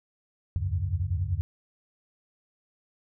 sine tone cluster, 68.4 / 81.4 / 86.4 / 96.9 / 142.4 Hz, C#2 / E2 / F2 / G2 / C#3, -23 / -21 / -18 / -20 / +47 cents, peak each -37 / -38 / -29 / -29 / -38 dBFS, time 0.56-1.41 s, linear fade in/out 0 ms, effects none

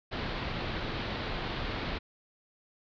pink low-pass noise, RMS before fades -35 dBFS, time 0.11-1.99 s, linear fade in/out 20 ms, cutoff 4400 Hz, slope 48 dB/octave, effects none

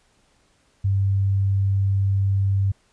sine tone, 98 Hz, G2, in tune, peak -17 dBFS, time 0.84-2.72 s, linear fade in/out 10 ms, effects pink hiss -62 dBFS RMS until 2.92 s + resampled to 22050 Hz

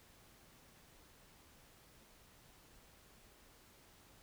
silence, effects pink hiss -64 dBFS RMS until 4.22 s

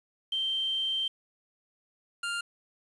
sine / 25% pulse tone pair in turn, 3136 / 1399.4 Hz, G7 / F6, 0 / +3 cents, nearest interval octave + major second, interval 1397 cents, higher first, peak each -27 dBFS, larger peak neither, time 0.32-1.08 / 2.23-2.41 s, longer first, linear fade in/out 5 ms, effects resampled to 24000 Hz + 9-bit

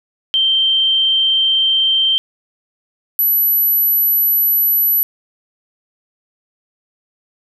sine tone pair in turn, 3136 / 11840 Hz, G7 / F#9, 0 / 0 cents, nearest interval octave + major seventh, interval 2300 cents, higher second, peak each -11 dBFS, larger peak neither, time 0.34-2.18 / 3.19-5.03 s, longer neither, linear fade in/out 0 ms, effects none

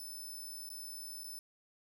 5% pulse tone with dropouts, 5274 Hz, E8, in tune, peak -38 dBFS, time 0-1.39 s, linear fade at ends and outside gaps 1 ms, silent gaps 0.691-0.701 / 1.236-1.242 s, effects 12-bit

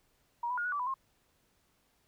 sine tone with pitch steps, 949 / 993 / 1428 / 1468 / 1157 / 993 / 1068 Hz, A#5 / B5 / F6 / F#6 / D6 / B5 / C6, +31 / +9 / +38 / -14 / -26 / +9 / +35 cents, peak -31 dBFS, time 0.43-0.941 s, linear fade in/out 5 ms, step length 73 ms, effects pink hiss -72 dBFS RMS until 2.07 s

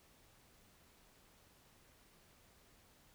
silence, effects pink hiss -67 dBFS RMS until 3.14 s

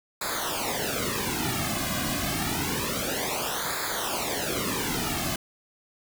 pink noise with flanger, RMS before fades -29 dBFS, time 0.21-5.36 s, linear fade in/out 5 ms, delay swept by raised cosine 0.34 to 2.24 ms, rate 0.28 Hz, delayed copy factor -0.9, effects none

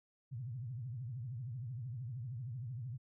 sine tone with vibrato, 122.2 Hz, B2, 18 cents flat, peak -40 dBFS, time 0.31-2.98 s, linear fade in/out 20 ms, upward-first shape triangle, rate 13 Hz, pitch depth 250 cents each way, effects none

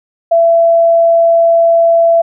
sine tone, 670 Hz, E5, 28 cents sharp, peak -5 dBFS, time 0.31-2.22 s, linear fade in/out 10 ms, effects none

